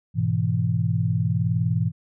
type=chord; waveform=sine; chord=E major; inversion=first; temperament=equal; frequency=103.83 / 123.47 / 164.81 Hz; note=G#2 / B2 / E3; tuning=0 / 0 / 0 cents; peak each=-24 dBFS; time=0.14-1.92 s; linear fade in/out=50 ms; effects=none